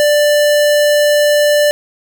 square tone, 590 Hz, D5, 8 cents sharp, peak -9 dBFS, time 0-1.71 s, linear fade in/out 0 ms, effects none

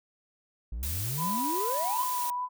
triangle exponential sweep, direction up, 51.91 to 1084 Hz, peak -30 dBFS, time 0.72-2.04 s, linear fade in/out 5 ms
blue noise, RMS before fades -35 dBFS, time 0.83-2.3 s, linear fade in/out 0 ms
sine tone with vibrato, 987.8 Hz, B5, in tune, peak -29 dBFS, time 1.17-2.49 s, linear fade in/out 50 ms, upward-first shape sine, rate 2.5 Hz, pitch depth 21 cents each way
effects none

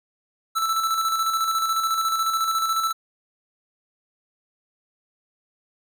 square tone with tremolo, 1322 Hz, E6, 5 cents sharp, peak -20 dBFS, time 0.55-2.93 s, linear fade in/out 20 ms, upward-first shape square, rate 14 Hz, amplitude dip 40%, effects none

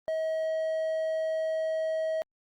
triangle tone, 638 Hz, D#5, 43 cents sharp, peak -25 dBFS, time 0.08-2.22 s, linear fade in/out 0 ms, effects Opus 32 kbps

